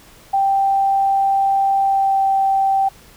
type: tone with pitch glide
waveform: sine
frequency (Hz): 784 to 778.6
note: G5 to G5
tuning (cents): 0 to -12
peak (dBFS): -13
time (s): 0.33-2.89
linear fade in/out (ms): 10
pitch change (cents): -12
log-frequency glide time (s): 1.8-2.24
effects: pink hiss -46 dBFS RMS until 3.16 s